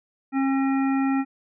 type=harmonic tone; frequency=270 Hz; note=C#4; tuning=45 cents flat; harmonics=1 / 3 / 5 / 7 / 9; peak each=-20 / -30 / -34 / -37 / -39 dBFS; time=0.32-1.25 s; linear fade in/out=50 ms; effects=none